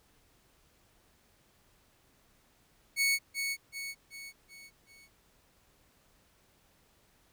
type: tone with echo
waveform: sawtooth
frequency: 2217 Hz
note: C#7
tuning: in tune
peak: -22 dBFS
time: 2.96-3.19 s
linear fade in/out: 50 ms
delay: 380 ms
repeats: 5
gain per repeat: -6 dB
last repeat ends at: 5.09 s
effects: pink hiss -67 dBFS RMS until 7.32 s